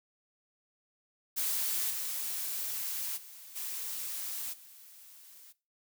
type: noise with level steps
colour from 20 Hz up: blue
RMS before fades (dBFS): -32 / -36 / -50 / -38 / -54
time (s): 1.36-5.53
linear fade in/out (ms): 20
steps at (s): 1.89 / 3.16 / 3.55 / 4.52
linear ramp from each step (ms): 20
effects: noise-tail reverb RT60 0.3 s tail -19 dB re dry